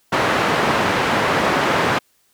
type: band-pass noise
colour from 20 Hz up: white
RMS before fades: -18 dBFS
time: 0.12-1.99 s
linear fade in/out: 10 ms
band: 110 to 1500 Hz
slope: 12 dB/octave
effects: white hiss -61 dBFS RMS until 2.33 s